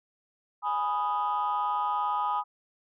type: chord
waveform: sine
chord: G# minor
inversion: none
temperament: equal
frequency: 830.6 / 987.8 / 1244.5 Hz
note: G#5 / B5 / D#6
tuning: 0 / 0 / 0 cents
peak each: -29 dBFS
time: 0.62-2.44 s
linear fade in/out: 50 ms
effects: tanh soft clip ceiling -20 dBFS